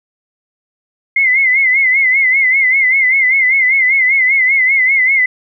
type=tone with vibrato; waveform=sine; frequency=2093 Hz; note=C7; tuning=in tune; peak=-8 dBFS; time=1.16-5.26 s; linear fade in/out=5 ms; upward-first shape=sine; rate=5.1 Hz; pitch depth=86 cents each way; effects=none